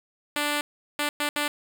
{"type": "tone bursts at uneven times", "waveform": "5% pulse", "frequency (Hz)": 293.7, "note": "D4", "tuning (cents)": 0, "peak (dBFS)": -13, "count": 4, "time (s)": [[0.36, 0.61], [0.99, 1.09], [1.2, 1.29], [1.36, 1.48]], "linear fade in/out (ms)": 2, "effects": []}